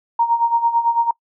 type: tone with tremolo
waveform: sine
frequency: 932.3 Hz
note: A#5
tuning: in tune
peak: -11 dBFS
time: 0.19-1.11 s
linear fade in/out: 5 ms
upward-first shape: sine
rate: 9 Hz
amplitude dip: 75%
effects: noise-tail reverb RT60 0.1 s tail -24 dB re dry